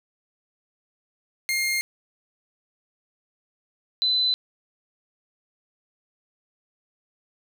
sawtooth / sine tone pair in turn, 2124 / 4019 Hz, C7 / B7, +25 / +30 cents, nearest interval major seventh, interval 1105 cents, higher second, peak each -19 dBFS, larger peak neither, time 1.49-1.81 / 4.02-4.34 s, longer neither, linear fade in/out 0 ms, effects none

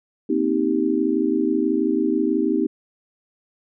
sine chord, C minor seventh, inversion third, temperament just, 235.5 / 261.6 / 314 / 392.4 Hz, Bb3 / C4 / Eb4 / G4, +18 / 0 / +16 / +2 cents, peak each -26 / -23 / -21 / -24 dBFS, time 0.29-2.67 s, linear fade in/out 10 ms, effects none

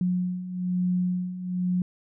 sine beating tone pair, 179.9 / 181 Hz, F#3 / F#3, -48 / -38 cents, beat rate 1.1 Hz, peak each -30 / -25 dBFS, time 0.01-1.82 s, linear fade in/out 2 ms, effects none

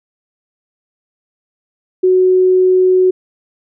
sine tone, 370 Hz, F#4, in tune, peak -7 dBFS, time 2.03-3.11 s, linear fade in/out 10 ms, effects none

